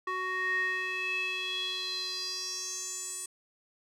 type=tone with band-pass filter sweep; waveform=square; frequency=371.6 Hz; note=F#4; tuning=7 cents sharp; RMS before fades=-34 dBFS; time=0.07-3.26 s; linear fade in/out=5 ms; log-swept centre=1400 to 8500 Hz; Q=5.8; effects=none